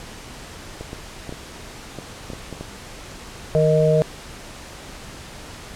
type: clicks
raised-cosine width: 2 ms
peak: -18 dBFS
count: 9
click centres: 0.81 / 0.931 / 1.293 / 1.325 / 1.987 / 2.302 / 2.334 / 2.527 / 2.61 s
type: harmonic tone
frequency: 155.56 Hz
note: D#3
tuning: in tune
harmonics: 1 / 3 / 4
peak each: -18 / -18 / -18 dBFS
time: 3.55-4.02 s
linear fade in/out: 0 ms
effects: pink hiss -38 dBFS RMS until 5.75 s + low-pass 9000 Hz 12 dB/octave